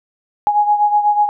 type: beating tone pair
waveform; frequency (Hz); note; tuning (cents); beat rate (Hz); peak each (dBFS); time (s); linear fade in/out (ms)
sine; 830.6 / 838.7; G#5 / G#5; 0 / +17; 8.1; -12 / -18; 0.47-1.29; 0
effects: none